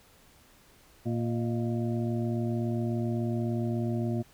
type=harmonic tone with a mistuned harmonic; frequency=116.54 Hz; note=A#2; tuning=in tune; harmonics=1 / 2 / 3 / 5 / 6; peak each=-30 / -31 / -35 / -41 / -44 dBFS; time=1.05-4.23 s; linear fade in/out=20 ms; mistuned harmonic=5; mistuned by=+85 cents; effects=pink hiss -59 dBFS RMS until 4.33 s